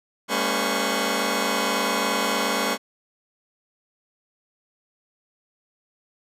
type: tone cluster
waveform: 10% pulse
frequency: 201.9 / 230.7 / 280.5 / 505 / 1099 Hz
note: G#3 / A#3 / C#4 / B4 / C#6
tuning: -49 / -18 / +21 / +39 / -15 cents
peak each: -20 dBFS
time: 0.28-2.78 s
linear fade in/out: 50 ms
effects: resampled to 32000 Hz